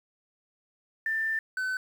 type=tone pair in turn; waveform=sine / triangle; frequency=1783 / 1515.6 Hz; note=A6 / F#6; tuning=+22 / +41 cents; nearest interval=minor third; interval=281 cents; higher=first; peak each=-26 dBFS; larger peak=neither; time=1.06-1.39 / 1.57-1.77 s; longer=first; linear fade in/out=2 ms; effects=9-bit